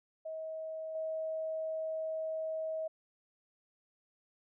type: tone with level steps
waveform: sine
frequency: 637 Hz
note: D#5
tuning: 41 cents sharp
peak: -38 / -34 dBFS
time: 0.25-2.88 s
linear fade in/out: 10 ms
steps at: 0.95 s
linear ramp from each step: 2 ms
effects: none